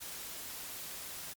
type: noise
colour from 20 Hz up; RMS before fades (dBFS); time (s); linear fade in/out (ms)
white; -44; 0-1.34; 20
effects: Opus 48 kbps